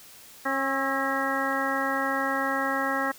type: harmonic tone with a mistuned harmonic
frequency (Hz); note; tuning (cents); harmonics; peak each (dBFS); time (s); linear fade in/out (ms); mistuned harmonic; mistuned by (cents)
271.3; C#4; -37; 1 / 2 / 3 / 4 / 5 / 6 / 7; -32 / -32 / -32 / -32 / -32 / -32 / -32; 0.45-3.12; 10; 5; -43
effects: white hiss -49 dBFS RMS until 3.18 s